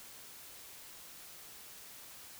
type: silence
effects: white hiss -52 dBFS RMS until 2.39 s